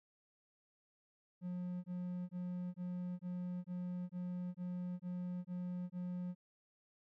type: tone bursts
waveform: triangle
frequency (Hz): 179.1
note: F3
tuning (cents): +44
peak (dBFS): -37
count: 11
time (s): 1.41-6.35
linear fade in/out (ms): 50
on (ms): 430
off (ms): 21
effects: none